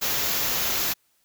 white band-stop noise, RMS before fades -25 dBFS, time 0.01-0.94 s, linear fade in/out 20 ms, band 7400 to 11000 Hz, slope 96 dB/octave, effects white hiss -67 dBFS RMS until 1.24 s

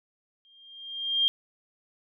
sine tone with exponential growth, 3204 Hz, G7, 37 cents sharp, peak -18 dBFS, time 0.45-1.28 s, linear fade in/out 0 ms, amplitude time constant 180 ms, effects none

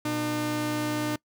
sawtooth tone pair together, 120.7 / 301.7 Hz, B2 / D4, -39 / +47 cents, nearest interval octave + major third, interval 1586 cents, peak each -30 / -23 dBFS, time 0.05-1.16 s, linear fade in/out 5 ms, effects noise-tail reverb RT60 0.1 s tail -23 dB re dry

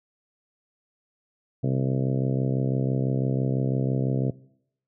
harmonic tone, 66 Hz, C2, 16 cents sharp, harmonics 2 / 3 / 4 / 5 / 6 / 7 / 8 / 9 / 10, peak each -23 / -31 / -30 / -37 / -36 / -35 / -39 / -41 / -40 dBFS, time 1.63-4.31 s, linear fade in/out 10 ms, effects noise-tail reverb RT60 0.7 s tail -21 dB re dry

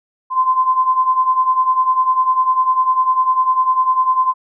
sine beating tone pair, 1025 / 1035 Hz, C6 / C6, -36 / -19 cents, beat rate 10 Hz, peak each -18 / -13 dBFS, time 0.3-4.34 s, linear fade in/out 50 ms, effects none

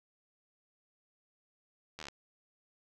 slowing click train, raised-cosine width 0.2 ms, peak -26 dBFS, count 8, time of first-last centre 1.99-2.085 s, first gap 12 ms, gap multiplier 1.04, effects none

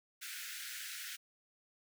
pink high-pass noise, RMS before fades -45 dBFS, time 0.21-1.17 s, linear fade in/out 20 ms, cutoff 1400 Hz, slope 96 dB/octave, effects none

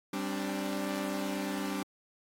sawtooth chord, G suspended fourth, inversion none, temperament equal with one note detuned, 196 / 265.4 / 293.7 Hz, G3 / C4 / D4, 0 / +25 / 0 cents, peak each -32 / -35 / -32 dBFS, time 0.13-1.83 s, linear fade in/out 5 ms, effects AAC 64 kbps

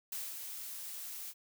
blue noise with ADSR envelope, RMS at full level -39 dBFS, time 0.12-1.34 s, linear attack 4 ms, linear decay 210 ms, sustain -5 dB, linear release 50 ms, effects none

